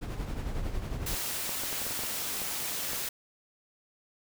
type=noise with tremolo; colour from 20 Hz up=brown; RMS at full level=-32 dBFS; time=0.01-1.16 s; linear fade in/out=20 ms; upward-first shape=sine; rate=11 Hz; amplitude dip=45%
type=noise; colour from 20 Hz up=white; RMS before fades=-34 dBFS; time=1.06-3.09 s; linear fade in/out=5 ms
type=clicks; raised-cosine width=1 ms; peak=-25 dBFS; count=10; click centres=1.493 / 1.636 / 1.728 / 1.818 / 1.867 / 1.909 / 1.992 / 2.036 / 2.418 / 2.933 s
effects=none